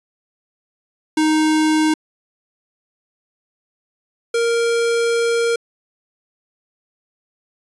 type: tone pair in turn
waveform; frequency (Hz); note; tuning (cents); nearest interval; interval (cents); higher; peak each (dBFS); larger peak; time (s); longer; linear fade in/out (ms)
square; 311.1 / 466.1; D#4 / A#4; 0 / 0; perfect fifth; 700; second; -14 / -16; first; 1.17-1.94 / 4.34-5.56; second; 5
effects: resampled to 24000 Hz